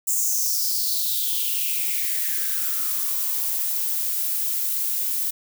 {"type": "noise with high-pass filter sweep", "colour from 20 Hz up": "violet", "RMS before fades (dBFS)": -24, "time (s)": [0.07, 5.31], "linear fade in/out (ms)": 10, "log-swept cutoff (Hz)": [7400, 250], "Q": 5.1, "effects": []}